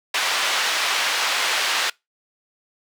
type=band-pass noise; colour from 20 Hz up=white; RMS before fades=-22 dBFS; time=0.14-1.9 s; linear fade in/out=5 ms; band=750 to 3700 Hz; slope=12 dB/octave; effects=noise-tail reverb RT60 0.2 s tail -24 dB re dry